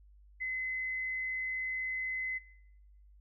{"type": "tone", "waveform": "sine", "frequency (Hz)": 2039, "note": "C7", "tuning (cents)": -45, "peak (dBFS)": -33, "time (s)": [0.4, 2.39], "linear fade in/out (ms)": 20, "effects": ["noise-tail reverb RT60 1.0 s tail -23 dB re dry", "added 50 Hz sine -56 dBFS peak until 3.2 s"]}